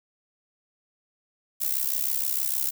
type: noise with amplitude modulation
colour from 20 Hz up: violet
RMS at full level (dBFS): -23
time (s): 1.6-2.71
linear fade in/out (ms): 20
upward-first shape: sine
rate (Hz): 66.4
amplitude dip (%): 85
effects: none